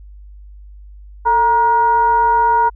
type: tone with frequency modulation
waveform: sine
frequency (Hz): 943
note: A#5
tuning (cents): +20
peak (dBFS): -10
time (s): 1.25-2.7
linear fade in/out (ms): 20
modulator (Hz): 497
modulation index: 0.46
effects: added 50 Hz sine -35 dBFS peak until 2.75 s